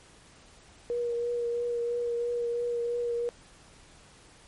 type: tone with vibrato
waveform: sine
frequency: 476.2 Hz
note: A#4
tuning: 37 cents sharp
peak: -27 dBFS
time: 0.9-3.29 s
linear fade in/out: 0 ms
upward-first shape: triangle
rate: 3 Hz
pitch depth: 20 cents each way
effects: pink hiss -55 dBFS RMS until 4.47 s + MP3 48 kbps